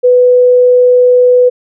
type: tone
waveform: sine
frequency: 496.4 Hz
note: B4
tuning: 9 cents sharp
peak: -3 dBFS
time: 0.03-1.5 s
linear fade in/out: 20 ms
effects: none